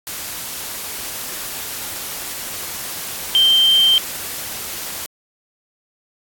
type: tone in noise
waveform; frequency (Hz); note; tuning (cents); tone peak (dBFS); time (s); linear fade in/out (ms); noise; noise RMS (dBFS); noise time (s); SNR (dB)
sine; 3136; G7; 0; -10; 3.35-3.98; 0; white; -28; 0.07-5.06; +15
effects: AAC 64 kbps